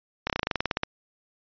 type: slowing click train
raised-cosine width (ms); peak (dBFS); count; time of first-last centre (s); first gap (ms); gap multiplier
0.3; -9; 14; 0.27-0.834; 28; 1.07
effects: resampled to 11025 Hz